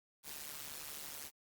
white noise with amplitude modulation, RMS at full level -43 dBFS, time 0.23-1.31 s, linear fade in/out 50 ms, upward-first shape sine, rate 146 Hz, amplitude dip 90%, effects Opus 48 kbps

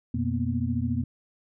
sine tone cluster, 89.4 / 122.8 / 233.6 / 247.7 Hz, F2 / B2 / A#3 / B3, +41 / -9 / +4 / +5 cents, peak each -30 dBFS, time 0.14-1.04 s, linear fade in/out 5 ms, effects none

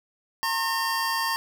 square tone cluster, 914 / 1073 / 1824 / 4695 Hz, A#5 / C6 / A#6 / D8, -34 / +43 / -38 / -1 cents, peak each -30 / -30 / -30 / -33 dBFS, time 0.43-1.36 s, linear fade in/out 0 ms, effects none

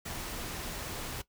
pink noise, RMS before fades -39 dBFS, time 0.05-1.22 s, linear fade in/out 10 ms, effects noise-tail reverb RT60 0.1 s tail -17 dB re dry

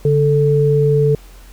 sine tone pair together, 143.89 / 440 Hz, D3 / A4, -35 / 0 cents, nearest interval octave + perfect fifth, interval 1935 cents, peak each -13 dBFS, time 0.05-1.15 s, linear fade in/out 2 ms, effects added 44 Hz sine -37 dBFS peak until 1.52 s + pink hiss -46 dBFS RMS until 1.52 s

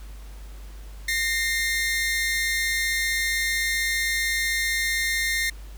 sawtooth tone pair together, 1835.6 / 2100 Hz, A#6 / C7, -27 / +6 cents, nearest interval major second, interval 233 cents, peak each -22 dBFS, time 1.08-5.5 s, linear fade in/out 5 ms, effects added 50 Hz sine -37 dBFS peak until 5.77 s + pink hiss -51 dBFS RMS until 5.77 s

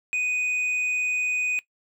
sine tone with hard clipping, 2489 Hz, D#7, in tune, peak -24 dBFS, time 0.13-1.59 s, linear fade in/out 0 ms, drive 4 dB, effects noise-tail reverb RT60 0.1 s tail -19 dB re dry

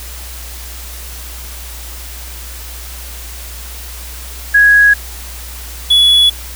sine / triangle tone pair in turn, 1661.2 / 3398 Hz, G#6 / G#7, 0 / +39 cents, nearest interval octave, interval 1239 cents, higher second, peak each -4 dBFS, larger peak neither, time 4.54-4.94 / 5.9-6.3 s, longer neither, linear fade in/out 10 ms, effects added 60 Hz sine -28 dBFS peak until 6.55 s + white hiss -31 dBFS RMS until 6.55 s

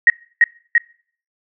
sine tone with echo, 1884 Hz, A#6, 18 cents sharp, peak -5 dBFS, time 0.07-0.1 s, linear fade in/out 2 ms, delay 340 ms, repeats 2, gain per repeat -2 dB, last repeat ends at 0.78 s, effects noise-tail reverb RT60 0.5 s tail -24 dB re dry

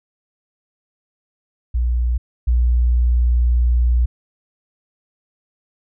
sine tone pair in turn, 60.2 / 60.2 Hz, B1 / B1, -44 / -44 cents, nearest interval unison, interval 0 cents, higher neither, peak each -15 / -12 dBFS, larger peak second, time 1.74-2.18 / 2.47-4.06 s, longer second, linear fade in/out 10 ms, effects none

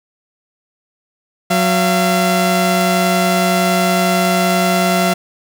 sawtooth tone pair together, 183.43 / 683 Hz, F#3 / F5, -15 / -39 cents, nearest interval octave + major seventh, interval 2276 cents, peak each -11 dBFS, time 1.5-5.14 s, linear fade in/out 10 ms, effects none

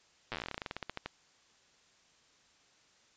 slowing click train, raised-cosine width 0.3 ms, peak -21 dBFS, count 23, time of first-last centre 0.32-1.06 s, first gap 8 ms, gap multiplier 1.12, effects white hiss -66 dBFS RMS until 3.16 s + resampled to 16000 Hz

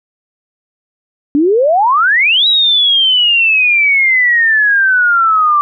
sine exponential two-way sweep, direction up then down, 277.2 to 3900 to 1165 Hz, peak -7 dBFS, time 1.35-5.61 s, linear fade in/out 0 ms, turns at 2.47 s, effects none

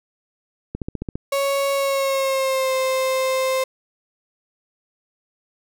click train, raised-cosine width 3 ms, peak -14 dBFS, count 7, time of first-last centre 0.75-1.155 s, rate 14.8 Hz
35% pulse tone with pitch glide, 554.4 to 523.3 Hz, C#5 to C5, 0 to 0 cents, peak -17 dBFS, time 1.32-3.64 s, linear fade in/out 5 ms, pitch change -100 cents, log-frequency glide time 1.73-2.74 s
effects none

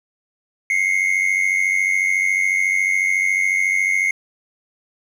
triangle tone pair together, 2093 / 2187 Hz, C7 / C#7, 0 / -24 cents, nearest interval minor second, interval 76 cents, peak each -17 dBFS, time 0.7-4.11 s, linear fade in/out 2 ms, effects none

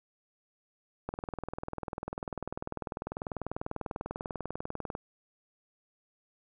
click train, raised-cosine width 1 ms, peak -21 dBFS, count 79, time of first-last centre 1.09-4.951 s, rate 20.2 Hz, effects none

